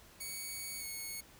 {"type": "tone with pitch glide", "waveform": "5% pulse", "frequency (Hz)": [2237, 2200], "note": ["C#7", "C#7"], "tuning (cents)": [15, -14], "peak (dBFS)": -31, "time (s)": [0.2, 1.21], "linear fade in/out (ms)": 10, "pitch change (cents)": -29, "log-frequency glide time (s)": [0.79, 0.85], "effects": ["pink hiss -59 dBFS RMS until 1.39 s"]}